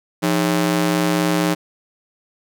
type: ring-modulated tone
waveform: sawtooth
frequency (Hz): 240.7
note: B3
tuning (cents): -44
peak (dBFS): -9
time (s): 0.22-1.55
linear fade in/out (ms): 20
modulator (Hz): 68.3
effects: none